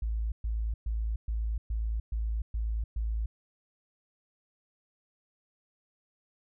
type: tone bursts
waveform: sine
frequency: 55 Hz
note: A1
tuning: in tune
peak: -28 dBFS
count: 8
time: 0.02-3.26 s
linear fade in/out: 5 ms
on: 300 ms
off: 120 ms
effects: none